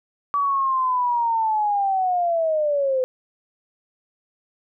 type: linear sweep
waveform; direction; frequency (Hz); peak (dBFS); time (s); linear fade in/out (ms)
sine; down; 1149 to 506; -18; 0.34-3.04; 0
effects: none